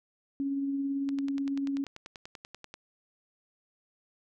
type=tone with tremolo; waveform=sine; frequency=276.9 Hz; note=C#4; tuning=2 cents flat; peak=-27 dBFS; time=0.4-1.84 s; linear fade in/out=0 ms; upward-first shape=triangle; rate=18 Hz; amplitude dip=30%
type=click train; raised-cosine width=0.2 ms; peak=-26 dBFS; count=18; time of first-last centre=1.09-2.74 s; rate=10.3 Hz
effects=none